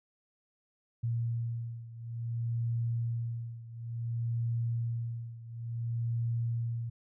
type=beating tone pair; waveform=sine; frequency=116.54 / 117.11 Hz; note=A#2 / A#2; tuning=0 / +8 cents; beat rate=0.57 Hz; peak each=-33 / -36 dBFS; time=1.03-6.9 s; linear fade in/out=10 ms; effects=none